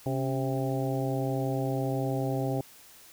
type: harmonic tone with a mistuned harmonic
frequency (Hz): 132.1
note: C3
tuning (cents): +17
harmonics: 1 / 2 / 3 / 4 / 5 / 6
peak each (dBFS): -30 / -33 / -35 / -36 / -37 / -38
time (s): 0.06-2.61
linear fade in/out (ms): 2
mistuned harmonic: 2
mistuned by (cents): +69
effects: white hiss -53 dBFS RMS until 3.12 s